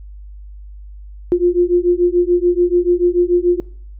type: beating tone pair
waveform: sine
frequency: 349.2 / 356.1 Hz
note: F4 / F4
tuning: 0 / +34 cents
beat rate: 6.9 Hz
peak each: -14 dBFS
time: 1.32-3.6 s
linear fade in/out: 0 ms
effects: noise-tail reverb RT60 0.6 s tail -23 dB re dry + added 50 Hz sine -32 dBFS peak until 3.99 s